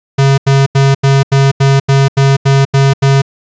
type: tone bursts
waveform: square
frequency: 137 Hz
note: C#3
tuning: 20 cents flat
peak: -6 dBFS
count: 11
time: 0.18-3.22 s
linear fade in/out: 10 ms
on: 200 ms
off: 84 ms
effects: resampled to 16000 Hz + 8-bit